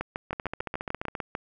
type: two click trains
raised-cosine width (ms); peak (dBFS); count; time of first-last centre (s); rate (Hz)
0.5; -15 / -17; 10 / 13; 0.01-1.351 / 0.33-1.152; 6.71 / 14.6
effects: none